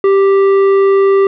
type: tone with tanh clipping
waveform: sine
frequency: 392 Hz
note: G4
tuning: in tune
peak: -8 dBFS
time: 0.04-1.27 s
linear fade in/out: 2 ms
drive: 10 dB
effects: none